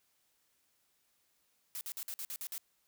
blue noise bursts, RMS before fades -41 dBFS, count 8, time 1.75-2.58 s, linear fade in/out 0 ms, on 60 ms, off 50 ms, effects white hiss -75 dBFS RMS until 2.87 s

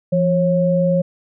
sine tone pair together, 171.7 / 545.1 Hz, F3 / C#5, -29 / -29 cents, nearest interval octave + minor sixth, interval 2000 cents, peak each -16 dBFS, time 0.12-1.02 s, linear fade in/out 10 ms, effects none

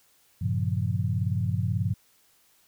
sine chord, G half-diminished seventh, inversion none, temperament equal, 98 / 116.54 / 138.59 / 174.61 Hz, G2 / Bb2 / Db3 / F3, 0 / 0 / 0 / 0 cents, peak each -27 / -29 / -32 / -32 dBFS, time 0.41-1.94 s, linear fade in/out 10 ms, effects white hiss -63 dBFS RMS until 2.67 s

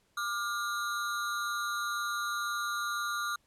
square ring-modulated tone, 1302 Hz, E6, 22 cents flat, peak -29 dBFS, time 0.17-3.36 s, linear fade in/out 5 ms, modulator 111 Hz, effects pink hiss -71 dBFS RMS until 3.46 s + low-pass 12000 Hz 12 dB/octave

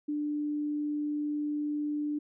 sine tone, 296.3 Hz, D4, 15 cents sharp, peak -29 dBFS, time 0.08-2.19 s, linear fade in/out 10 ms, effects none

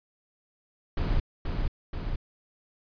brown noise with echo, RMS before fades -25 dBFS, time 0.97-1.2 s, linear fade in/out 5 ms, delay 480 ms, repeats 2, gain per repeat -3 dB, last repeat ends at 2.16 s, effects resampled to 11025 Hz

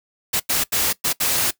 white noise bursts at uneven times, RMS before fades -20 dBFS, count 5, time 0.33-0.4 / 0.49-0.64 / 0.72-0.93 / 1.04-1.13 / 1.2-1.51 s, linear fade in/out 10 ms, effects noise-tail reverb RT60 0.1 s tail -19 dB re dry

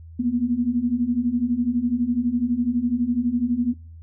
sine beating tone pair, 233.9 / 245.9 Hz, A#3 / B3, +6 / -7 cents, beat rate 12 Hz, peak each -24 / -21 dBFS, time 0.19-3.74 s, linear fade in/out 10 ms, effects noise-tail reverb RT60 0.4 s tail -20 dB re dry + added 82 Hz sine -39 dBFS peak until 4.02 s

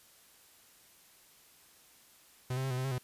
45% pulse tone with pitch steps, 126.9 / 131.6 / 133.7 / 126.2 / 129.6 / 134.7 / 125.9 Hz, B2 / C3 / C3 / B2 / C3 / C#3 / B2, +47 / +10 / +38 / +38 / -16 / -49 / +34 cents, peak -32 dBFS, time 2.5-2.983 s, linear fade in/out 5 ms, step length 69 ms, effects white hiss -61 dBFS RMS until 3.03 s + resampled to 32000 Hz

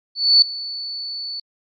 sine tone with ADSR envelope, 4468 Hz, C#8, 13 cents sharp, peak -7 dBFS, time 0.15-1.4 s, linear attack 270 ms, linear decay 3 ms, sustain -19 dB, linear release 5 ms, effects Opus 48 kbps

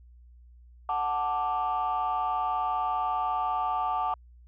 sine chord, D major, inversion first, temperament equal, 740 / 880 / 1174.7 Hz, F#5 / A5 / D6, 0 / 0 / 0 cents, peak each -29 dBFS, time 0.89-4.14 s, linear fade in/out 2 ms, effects tanh soft clip ceiling -20 dBFS + added 60 Hz sine -50 dBFS peak until 4.47 s

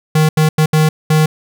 square tone bursts at uneven times, 155.56 Hz, D#3, in tune, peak -9 dBFS, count 5, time 0.15-0.29 / 0.37-0.49 / 0.58-0.66 / 0.73-0.89 / 1.1-1.26 s, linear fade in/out 5 ms, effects none

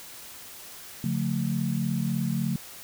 sine tone cluster, 141.8 / 178.2 / 221.7 Hz, C#3 / F3 / A3, +40 / +35 / +13 cents, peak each -29 dBFS, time 1.04-2.56 s, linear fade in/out 2 ms, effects white hiss -44 dBFS RMS until 2.83 s

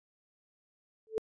sine tone with exponential growth, 440 Hz, A4, in tune, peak -24 dBFS, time 1.07-1.18 s, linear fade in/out 0 ms, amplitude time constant 23 ms, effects resampled to 24000 Hz

